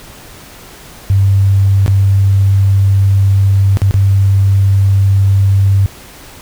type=tone with dropouts; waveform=sine; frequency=98 Hz; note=G2; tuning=in tune; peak=-6 dBFS; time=1.1-5.86 s; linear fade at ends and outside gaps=0 ms; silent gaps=1.862-1.879 / 3.771-3.818 / 3.91-3.941 s; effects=pink hiss -35 dBFS RMS until 6.41 s